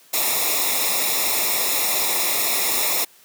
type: noise with comb filter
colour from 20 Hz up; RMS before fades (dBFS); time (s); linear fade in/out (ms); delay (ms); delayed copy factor
white; -21; 0.13-3.05; 10; 0.65; -0.85
effects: white hiss -52 dBFS RMS until 3.24 s + high-pass 150 Hz 12 dB/octave